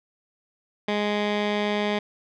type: tone with low-pass filter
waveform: 15% pulse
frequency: 207.7 Hz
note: G#3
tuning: in tune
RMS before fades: -25 dBFS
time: 0.88-1.99 s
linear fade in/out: 5 ms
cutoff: 3200 Hz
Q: 1.8
effects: none